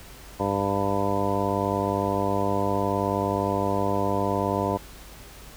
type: harmonic tone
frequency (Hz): 99.3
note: G2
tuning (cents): +23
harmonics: 1 / 2 / 3 / 4 / 5 / 6 / 7 / 9 / 10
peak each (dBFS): -31 / -31 / -31 / -31 / -31 / -31 / -31 / -31 / -31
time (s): 0.39-4.78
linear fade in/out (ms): 20
effects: added 50 Hz sine -46 dBFS peak until 5.56 s + pink hiss -46 dBFS RMS until 5.56 s